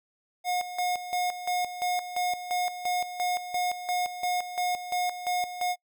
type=tone with tremolo; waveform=square; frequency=720 Hz; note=F#5; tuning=47 cents flat; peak=-26 dBFS; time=0.44-5.76 s; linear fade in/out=50 ms; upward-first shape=square; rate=2.9 Hz; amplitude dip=70%; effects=noise-tail reverb RT60 0.1 s tail -26 dB re dry